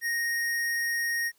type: tone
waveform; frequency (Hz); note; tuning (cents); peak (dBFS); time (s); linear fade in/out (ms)
square; 1864.7; A#6; 0; -27; 0.01-1.32; 50
effects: white hiss -67 dBFS RMS until 1.38 s